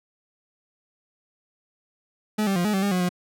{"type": "tone with pitch steps", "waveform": "40% pulse", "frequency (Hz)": [213.5, 195.2, 175.3, 211.1, 192.2, 201.7, 181.7, 178.8], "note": ["G#3", "G3", "F3", "G#3", "G3", "G3", "F#3", "F3"], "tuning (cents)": [48, -7, 7, 29, -34, 50, -31, 41], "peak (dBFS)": -20, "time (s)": [2.38, 3.092], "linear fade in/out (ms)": 10, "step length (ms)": 89, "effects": []}